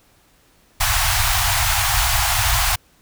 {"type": "band-stop noise", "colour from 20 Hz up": "pink", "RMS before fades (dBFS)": -18, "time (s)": [0.8, 2.76], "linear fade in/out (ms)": 10, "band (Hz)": [120, 680], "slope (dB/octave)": 96, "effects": ["pink hiss -56 dBFS RMS until 3.01 s"]}